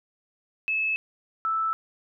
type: tone pair in turn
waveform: sine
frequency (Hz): 2600 / 1317.4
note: E7 / E6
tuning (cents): -24 / -1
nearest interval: octave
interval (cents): 1177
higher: first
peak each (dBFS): -23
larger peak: neither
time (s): 0.68-0.96 / 1.45-1.73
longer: neither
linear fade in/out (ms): 0
effects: none